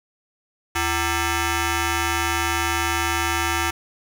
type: ring-modulated tone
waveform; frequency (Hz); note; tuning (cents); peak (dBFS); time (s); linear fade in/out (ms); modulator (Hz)
10% pulse; 420; G#4; +19; -9; 0.75-3.71; 10; 500
effects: none